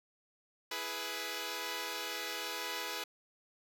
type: chord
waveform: 5% pulse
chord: E major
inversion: none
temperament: equal with one note detuned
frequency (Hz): 329.6 / 418.4 / 493.9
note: E4 / G#4 / B4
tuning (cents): 0 / +13 / 0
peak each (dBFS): -33 / -30 / -29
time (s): 0.71-3.04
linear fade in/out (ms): 5
effects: none